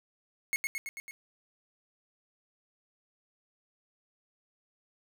45% pulse tone with echo, 2179 Hz, C#7, 30 cents flat, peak -27 dBFS, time 0.53-0.56 s, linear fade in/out 0 ms, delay 110 ms, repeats 5, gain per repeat -3 dB, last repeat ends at 1.11 s, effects none

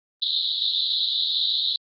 pink band-pass noise, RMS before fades -24 dBFS, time 0.22-1.76 s, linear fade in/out 2 ms, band 3600 to 4100 Hz, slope 96 dB/octave, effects Opus 32 kbps

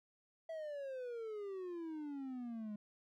triangle exponential sweep, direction down, 659.3 to 205.6 Hz, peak -40 dBFS, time 0.49-2.76 s, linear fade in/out 5 ms, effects none

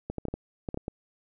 clicks, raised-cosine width 2 ms, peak -19 dBFS, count 9, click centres 0.1 / 0.183 / 0.253 / 0.284 / 0.34 / 0.688 / 0.744 / 0.774 / 0.881 s, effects none

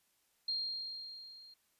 sine tone with level ramp, 4214 Hz, C8, 12 cents sharp, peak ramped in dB -32 to -54 dBFS, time 0.48-1.54 s, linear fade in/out 5 ms, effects white hiss -75 dBFS RMS until 1.79 s + resampled to 32000 Hz

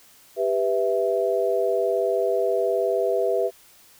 sine chord, E minor, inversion first, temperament just, 395.6 / 494.4 / 659.3 Hz, G4 / B4 / E5, +16 / +2 / 0 cents, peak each -24 dBFS, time 0.36-3.51 s, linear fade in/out 50 ms, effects white hiss -53 dBFS RMS until 3.99 s

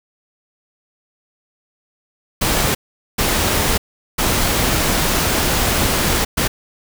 pink noise bursts at uneven times, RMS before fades -17 dBFS, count 4, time 2.41-2.75 / 3.18-3.78 / 4.18-6.25 / 6.37-6.48 s, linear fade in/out 10 ms, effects none

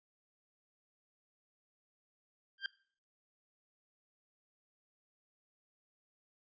25% pulse tone with exponential growth, 1585 Hz, G6, 19 cents sharp, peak -27 dBFS, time 2.58-2.66 s, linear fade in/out 2 ms, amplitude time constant 17 ms, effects noise-tail reverb RT60 0.5 s tail -21 dB re dry + resampled to 16000 Hz

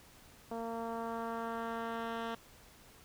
10% pulse tone with low-pass filter sweep, 229.1 Hz, A#3, 30 cents flat, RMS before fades -39 dBFS, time 0.51-2.35 s, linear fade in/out 5 ms, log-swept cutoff 740 to 2900 Hz, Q 1.1, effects pink hiss -59 dBFS RMS until 3.04 s

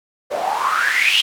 white noise with band-pass filter sweep, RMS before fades -18 dBFS, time 0.3-1.22 s, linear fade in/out 20 ms, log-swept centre 550 to 3200 Hz, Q 9, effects none

